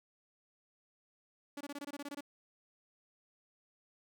sawtooth tone bursts, 286.3 Hz, D4, 44 cents flat, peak -37 dBFS, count 11, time 1.57-2.208 s, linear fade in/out 5 ms, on 38 ms, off 22 ms, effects none

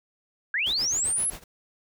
sine linear sweep, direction up, 1534 to 11190 Hz, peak -23 dBFS, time 0.54-1.3 s, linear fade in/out 2 ms
pink noise with tremolo, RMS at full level -39 dBFS, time 0.66-1.44 s, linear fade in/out 5 ms, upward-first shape sine, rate 7.7 Hz, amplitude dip 90%
effects none

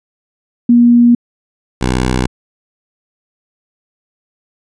sine / 10% pulse tone pair in turn, 238.9 / 63.04 Hz, A#3 / B1, +43 / +36 cents, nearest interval octave + major seventh, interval 2307 cents, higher first, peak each -4 dBFS, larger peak neither, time 0.69-1.15 / 1.81-2.27 s, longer neither, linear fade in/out 5 ms, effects resampled to 22050 Hz

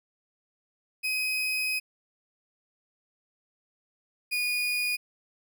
35% pulse tone pair in turn, 2519 / 2457 Hz, D#7 / D#7, +21 / -22 cents, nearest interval unison, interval 43 cents, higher first, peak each -25 / -24 dBFS, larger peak second, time 1.03-1.8 / 4.31-4.97 s, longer first, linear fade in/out 20 ms, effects none

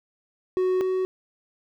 triangle tone pair in turn, 370 / 373.4 Hz, F#4 / F#4, 0 / +16 cents, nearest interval unison, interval 16 cents, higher second, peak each -18 / -20 dBFS, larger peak first, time 0.57-0.81 / 0.81-1.05 s, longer neither, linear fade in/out 0 ms, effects none

